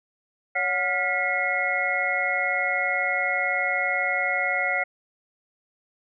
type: tone cluster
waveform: sine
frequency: 561 / 730 / 1409 / 1965 / 2153 Hz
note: C#5 / F#5 / F6 / B6 / C7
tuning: +21 / -24 / +15 / -9 / +49 cents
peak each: -32 / -29 / -30 / -27 / -26 dBFS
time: 0.55-4.84 s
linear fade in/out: 10 ms
effects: none